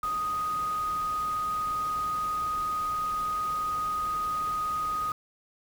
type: tone in noise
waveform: sine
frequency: 1245 Hz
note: D#6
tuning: 1 cent sharp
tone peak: -27 dBFS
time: 0.03-5.12 s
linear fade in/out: 2 ms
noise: pink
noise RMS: -44 dBFS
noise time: 0.03-5.12 s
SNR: +14 dB
effects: none